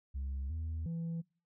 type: tone with pitch steps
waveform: sine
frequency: 67.8 / 80.3 / 166.3 Hz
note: C#2 / E2 / E3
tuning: -38 / -45 / +16 cents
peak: -33 dBFS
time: 0.14-1.22 s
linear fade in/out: 20 ms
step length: 360 ms
effects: noise-tail reverb RT60 0.4 s tail -26 dB re dry + tanh soft clip ceiling -34 dBFS